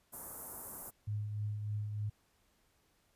white band-stop noise, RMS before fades -44 dBFS, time 0.12-0.91 s, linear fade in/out 20 ms, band 1200 to 9000 Hz, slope 24 dB/octave
sine tone with tremolo, 105 Hz, G#2, 19 cents sharp, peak -33 dBFS, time 1.07-2.1 s, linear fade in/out 10 ms, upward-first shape triangle, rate 3.3 Hz, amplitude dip 45%
effects pink hiss -73 dBFS RMS until 3.15 s + resampled to 32000 Hz

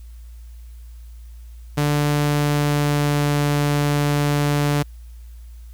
sawtooth tone with pitch glide, 146.83 to 145.56 Hz, D3 to D3, 0 to -15 cents, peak -13 dBFS, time 1.77-4.83 s, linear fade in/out 10 ms, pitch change -15 cents, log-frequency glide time 2.18-3.38 s, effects added 58 Hz sine -36 dBFS peak until 5.73 s + white hiss -58 dBFS RMS until 5.73 s

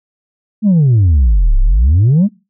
sine exponential two-way sweep, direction down then up, 224.2 to 30.87 to 224.2 Hz, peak -4 dBFS, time 0.62-2.29 s, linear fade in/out 50 ms, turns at 1.59 s, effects noise-tail reverb RT60 0.3 s tail -24 dB re dry + tanh soft clip ceiling -5 dBFS

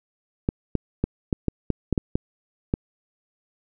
clicks, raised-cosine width 3 ms, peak -8 dBFS, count 10, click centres 0.489 / 0.753 / 1.04 / 1.328 / 1.483 / 1.703 / 1.927 / 1.978 / 2.155 / 2.739 s, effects none

